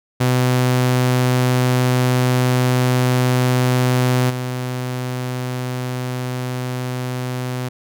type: tone with level steps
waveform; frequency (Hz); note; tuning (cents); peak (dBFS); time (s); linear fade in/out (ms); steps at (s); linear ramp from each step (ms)
sawtooth; 126.2; B2; +38; -10 / -18; 0.2-7.69; 10; 4.29; 20
effects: none